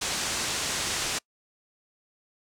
white low-pass noise, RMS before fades -30 dBFS, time 0.01-1.19 s, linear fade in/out 10 ms, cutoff 8100 Hz, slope 24 dB/octave, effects noise-tail reverb RT60 0.1 s tail -26 dB re dry

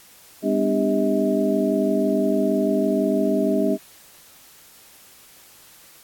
sine tone cluster, 201.4 / 252.9 / 299.1 / 398.3 / 637 Hz, G3 / B3 / D4 / G4 / D#5, +47 / +41 / +32 / +28 / +41 cents, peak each -24 dBFS, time 0.42-3.78 s, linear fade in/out 50 ms, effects white hiss -49 dBFS RMS until 6.03 s + AAC 64 kbps

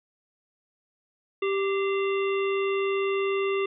harmonic tone with a mistuned harmonic, 392 Hz, G4, in tune, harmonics 1 / 3 / 5 / 7 / 9, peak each -24 / -33 / -36 / -36 / -43 dBFS, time 1.42-3.66 s, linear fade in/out 5 ms, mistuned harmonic 5, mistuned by +85 cents, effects none

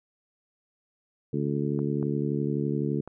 harmonic tone, 71.8 Hz, D2, 39 cents flat, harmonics 2 / 3 / 4 / 5 / 6, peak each -29 / -31 / -32 / -33 / -34 dBFS, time 1.33-3.01 s, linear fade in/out 5 ms
clicks, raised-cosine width 1 ms, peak -27 dBFS, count 3, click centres 1.791 / 2.028 / 3.076 s
effects none

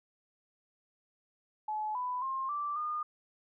sine tone with pitch steps, 856 / 996 / 1063 / 1170 / 1218 Hz, A5 / B5 / C6 / D6 / D#6, -48 / +14 / +27 / -7 / -37 cents, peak -32 dBFS, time 1.68-3.03 s, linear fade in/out 5 ms, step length 270 ms, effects none

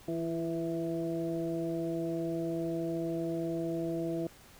harmonic tone with a mistuned harmonic, 164.81 Hz, E3, in tune, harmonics 1 / 2 / 3 / 4, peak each -38 / -33 / -41 / -39 dBFS, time 0.08-4.27 s, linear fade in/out 2 ms, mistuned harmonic 2, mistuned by +25 cents, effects pink hiss -56 dBFS RMS until 4.59 s

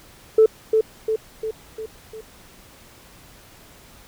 sine tone with echo, 439.5 Hz, A4, 2 cents flat, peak -8 dBFS, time 0.38-0.46 s, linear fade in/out 5 ms, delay 350 ms, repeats 5, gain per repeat -5 dB, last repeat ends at 2.21 s, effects tanh soft clip ceiling -5 dBFS + pink hiss -48 dBFS RMS until 4.07 s

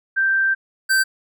sine / square tone pair in turn, 1568 / 1555.4 Hz, G6 / G6, 0 / -14 cents, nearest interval unison, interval 14 cents, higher first, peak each -15 dBFS, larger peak neither, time 0.16-0.55 / 0.89-1.04 s, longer first, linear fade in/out 20 ms, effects none

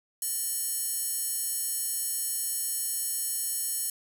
square tone with high-pass filter, 606 Hz, D#5, 46 cents flat, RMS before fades -31 dBFS, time 0.22-3.9 s, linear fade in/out 2 ms, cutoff 9200 Hz, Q 2.1, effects 9-bit

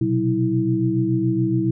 sine tone cluster, 122.7 / 129.8 / 187.2 / 325.5 Hz, B2 / C3 / F#3 / E4, -11 / -13 / +20 / -22 cents, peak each -23 / -25 / -25 / -20 dBFS, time 0.01-1.71 s, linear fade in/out 5 ms, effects none

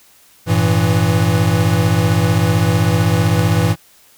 square chord, E diminished, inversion first, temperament equal with one note detuned, 98 / 113.68 / 164.81 Hz, G2 / Bb2 / E3, 0 / -43 / 0 cents, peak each -17 dBFS, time 0.46-3.76 s, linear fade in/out 50 ms, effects white hiss -49 dBFS RMS until 4.17 s

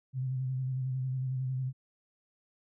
sine tone with vibrato, 130 Hz, C3, 11 cents flat, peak -30 dBFS, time 0.13-1.73 s, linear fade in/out 50 ms, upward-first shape square, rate 11 Hz, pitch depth 28 cents each way, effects none

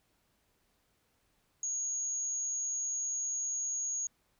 sine tone, 6645 Hz, G#8, in tune, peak -32 dBFS, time 1.63-4.07 s, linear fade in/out 2 ms, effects pink hiss -74 dBFS RMS until 4.39 s

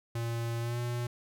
square tone with pitch glide, 116.54 to 120.58 Hz, A#2 to B2, 0 to -41 cents, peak -32 dBFS, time 0.15-1.07 s, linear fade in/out 5 ms, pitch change +59 cents, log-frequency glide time 0.6-0.79 s, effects none

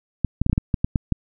clicks, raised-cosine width 5 ms, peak -6 dBFS, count 10, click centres 0.247 / 0.416 / 0.464 / 0.497 / 0.53 / 0.579 / 0.742 / 0.845 / 0.958 / 1.123 s, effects none

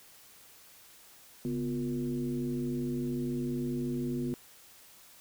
sine tone with frequency modulation, 246.9 Hz, B3, in tune, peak -30 dBFS, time 1.45-4.34 s, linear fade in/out 0 ms, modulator 107 Hz, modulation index 1, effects white hiss -56 dBFS RMS until 5.2 s

